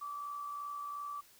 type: tone with amplitude modulation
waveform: sine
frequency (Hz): 1158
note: D6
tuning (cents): -25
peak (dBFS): -37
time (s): 0.01-1.21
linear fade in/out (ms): 10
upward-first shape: sine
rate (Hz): 62.8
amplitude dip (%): 40
effects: white hiss -62 dBFS RMS until 1.39 s